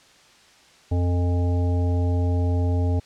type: harmonic tone with a mistuned harmonic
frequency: 88 Hz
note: F2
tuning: 14 cents sharp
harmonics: 1 / 3 / 5 / 7 / 9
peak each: -19 / -29 / -33 / -36 / -38 dBFS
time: 0.91-3 s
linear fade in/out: 10 ms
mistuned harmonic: 9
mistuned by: +47 cents
effects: white hiss -53 dBFS RMS until 3.05 s + low-pass 6000 Hz 12 dB/octave